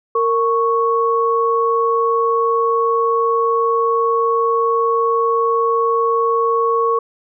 sine tone pair together, 461.3 / 1108 Hz, A#4 / C#6, -18 / -1 cents, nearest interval octave + minor third, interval 1517 cents, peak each -16 dBFS, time 0.15-6.99 s, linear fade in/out 5 ms, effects none

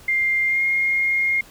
sine tone with pitch glide, 2100 to 2135 Hz, C7 to C7, +6 to +34 cents, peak -17 dBFS, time 0.08-1.41 s, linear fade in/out 5 ms, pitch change +28 cents, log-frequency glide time 0.45-0.62 s, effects pink hiss -47 dBFS RMS until 1.5 s

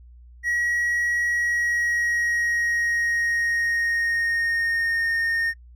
triangle tone with pitch glide, 1912 to 1837.3 Hz, A#6 to A#6, +43 to -26 cents, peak -19 dBFS, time 0.43-5.54 s, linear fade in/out 50 ms, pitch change -69 cents, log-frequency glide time 1.26-5.1 s, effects noise-tail reverb RT60 0.1 s tail -25 dB re dry + added 60 Hz sine -44 dBFS peak until 5.75 s

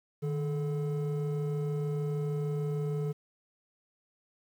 triangle tone pair together, 152.4 / 430.7 Hz, D#3 / A4, -36 / -37 cents, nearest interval octave + tritone, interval 1799 cents, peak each -27 / -32 dBFS, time 0.22-3.13 s, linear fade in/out 20 ms, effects tanh soft clip ceiling -25 dBFS + 10-bit

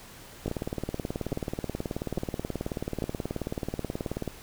two click trains, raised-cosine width 2 ms, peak -17 / -16 dBFS, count 72 / 4, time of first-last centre 0.46-4.277 / 0.48-3.022 s, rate 18.6 / 1.18 Hz, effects pink hiss -48 dBFS RMS until 4.42 s

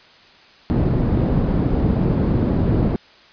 white low-pass noise, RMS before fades -18 dBFS, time 0.7-2.96 s, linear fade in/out 0 ms, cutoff 230 Hz, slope 12 dB/octave, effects white hiss -48 dBFS RMS until 3.32 s + resampled to 11025 Hz

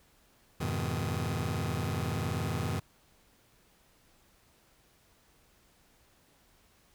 sawtooth chord, F half-diminished seventh, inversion none, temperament just, 87.31 / 104.77 / 125.72 / 157.15 Hz, F2 / Ab2 / Cb3 / Eb3, 0 / +16 / +31 / +18 cents, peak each -32 dBFS, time 0.6-2.8 s, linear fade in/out 10 ms, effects pink hiss -65 dBFS RMS until 6.94 s

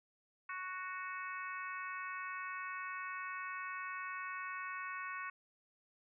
harmonic tone, 370 Hz, F#4, in tune, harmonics 3 / 4 / 5 / 6 / 7, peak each -44 / -46 / -48 / -50 / -51 dBFS, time 0.49-5.3 s, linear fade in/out 5 ms, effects none

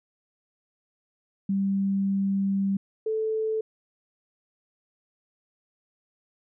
sine tone pair in turn, 196 / 438.5 Hz, G3 / A4, 0 / -6 cents, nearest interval octave + major second, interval 1394 cents, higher second, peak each -22 / -24 dBFS, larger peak first, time 1.49-2.77 / 3.06-3.61 s, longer first, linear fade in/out 5 ms, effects none

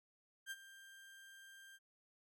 35% pulse tone with ADSR envelope, 1586 Hz, G6, 20 cents sharp, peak -40 dBFS, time 0.46-1.79 s, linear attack 51 ms, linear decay 38 ms, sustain -15 dB, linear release 39 ms, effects none

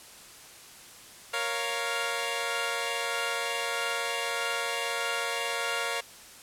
10% pulse chord, Bb minor, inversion none, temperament equal, 466.2 / 554.4 / 698.5 Hz, Bb4 / Db5 / F5, 0 / 0 / 0 cents, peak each -25 dBFS, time 1.33-6.01 s, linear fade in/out 10 ms, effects white hiss -49 dBFS RMS until 6.42 s + low-pass 11000 Hz 12 dB/octave

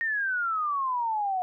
sine exponential sweep, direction down, 1861 to 723 Hz, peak -25 dBFS, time 0.01-1.42 s, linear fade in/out 0 ms, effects none

